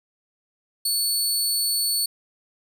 20% pulse tone, 4440 Hz, C#8, 2 cents sharp, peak -15 dBFS, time 0.85-2.06 s, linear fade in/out 5 ms, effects none

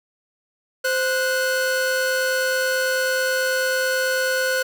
45% pulse tone pair together, 520 / 1470.8 Hz, C5 / F#6, -11 / -11 cents, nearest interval octave + tritone, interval 1800 cents, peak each -22 dBFS, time 0.84-4.63 s, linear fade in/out 10 ms, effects none

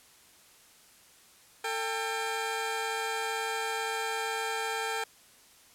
15% pulse tone pair together, 447.9 / 798 Hz, A4 / G5, +31 / +31 cents, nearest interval minor seventh, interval 1000 cents, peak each -27 dBFS, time 1.64-5.04 s, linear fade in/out 5 ms, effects white hiss -58 dBFS RMS until 5.74 s + low-pass 12000 Hz 12 dB/octave

